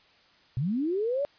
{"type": "linear sweep", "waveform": "sine", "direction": "up", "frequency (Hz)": [113.8, 587.3], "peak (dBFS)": -25, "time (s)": [0.57, 1.25], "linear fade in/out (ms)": 0, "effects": ["white hiss -60 dBFS RMS until 1.38 s", "resampled to 11025 Hz"]}